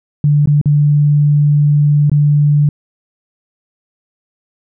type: tone with dropouts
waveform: sine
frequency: 146.83 Hz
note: D3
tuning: in tune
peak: -7 dBFS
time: 0.24-2.69 s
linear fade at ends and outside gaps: 2 ms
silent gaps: 0.458-0.473 / 0.614-0.657 / 2.097-2.116 s
effects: none